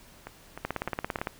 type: two click trains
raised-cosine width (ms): 0.5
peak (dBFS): -14 / -23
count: 12 / 4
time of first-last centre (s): 0.65-1.271 / 0.27-1.187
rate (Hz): 17.7 / 3.27
effects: pink hiss -54 dBFS RMS until 1.39 s